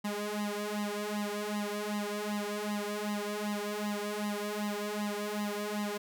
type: tone with flanger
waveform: sawtooth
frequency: 207.7 Hz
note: G#3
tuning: in tune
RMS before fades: -35 dBFS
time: 0.04-5.98 s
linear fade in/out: 10 ms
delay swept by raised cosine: 1 to 3.1 ms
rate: 2.6 Hz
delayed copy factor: +0.95
effects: none